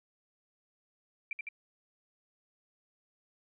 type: tone with echo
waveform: sine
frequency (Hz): 2349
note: D7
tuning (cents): 0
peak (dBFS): -33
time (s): 1.31-1.33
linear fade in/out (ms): 2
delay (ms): 79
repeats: 2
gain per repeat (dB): -2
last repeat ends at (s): 1.488
effects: none